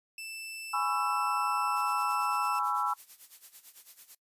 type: tone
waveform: sawtooth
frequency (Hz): 2651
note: E7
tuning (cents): +9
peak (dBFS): -36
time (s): 0.18-2.59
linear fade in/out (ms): 2
type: chord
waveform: sine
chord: C# minor seventh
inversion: second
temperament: just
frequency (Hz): 831.5 / 997.9 / 1108.7 / 1330.5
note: G#5 / B5 / C#6 / E6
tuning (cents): +2 / +18 / 0 / +16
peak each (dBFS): -34 / -34 / -36 / -30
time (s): 0.73-2.94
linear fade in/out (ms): 10
type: noise with tremolo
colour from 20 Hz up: blue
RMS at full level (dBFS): -48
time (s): 1.76-4.15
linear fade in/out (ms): 5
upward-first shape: sine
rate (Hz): 9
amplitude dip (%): 80
effects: noise-tail reverb RT60 0.1 s tail -21 dB re dry + resampled to 32000 Hz